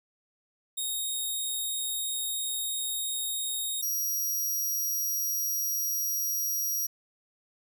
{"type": "tone pair in turn", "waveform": "10% pulse", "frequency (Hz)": [3729, 5731], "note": ["A#7", "F8"], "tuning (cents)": [0, 44], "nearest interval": "perfect fifth", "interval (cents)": 744, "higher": "second", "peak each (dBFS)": -22, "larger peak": "neither", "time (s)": [[0.77, 3.82], [3.82, 6.87]], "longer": "neither", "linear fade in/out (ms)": 10, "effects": []}